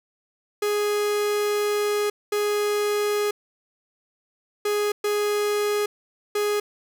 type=tone bursts at uneven times; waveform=45% pulse; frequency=415.3 Hz; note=G#4; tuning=in tune; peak=-21 dBFS; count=5; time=0.62-2.1 / 2.32-3.31 / 4.65-4.92 / 5.04-5.86 / 6.35-6.6 s; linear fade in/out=5 ms; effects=none